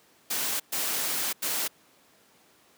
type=noise bursts at uneven times; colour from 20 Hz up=white; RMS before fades=-29 dBFS; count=3; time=0.3-0.6 / 0.72-1.33 / 1.42-1.68 s; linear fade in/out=10 ms; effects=pink hiss -60 dBFS RMS until 2.77 s + high-pass 200 Hz 12 dB/octave